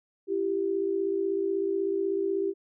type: tone pair together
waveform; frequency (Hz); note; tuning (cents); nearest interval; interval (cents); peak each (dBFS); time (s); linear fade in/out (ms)
sine; 335.8 / 392; E4 / G4; +32 / 0; minor third; 268; -31 / -26; 0.27-2.54; 50
effects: none